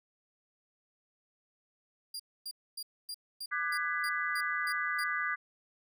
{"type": "tone bursts", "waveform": "sawtooth", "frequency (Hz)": 4802, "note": "D8", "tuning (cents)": 38, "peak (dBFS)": -35, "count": 10, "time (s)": [2.14, 5.04], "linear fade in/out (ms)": 5, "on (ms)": 56, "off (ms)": 260}
{"type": "chord", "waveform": "sine", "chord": "G# half-diminished seventh", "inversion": "second", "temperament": "just", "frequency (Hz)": [1196.1, 1495.1, 1661.2, 1993.5], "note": ["D6", "F#6", "G#6", "B6"], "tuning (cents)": [31, 18, 0, 16], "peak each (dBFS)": -36, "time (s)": [3.51, 5.36], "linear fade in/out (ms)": 20}
{"effects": []}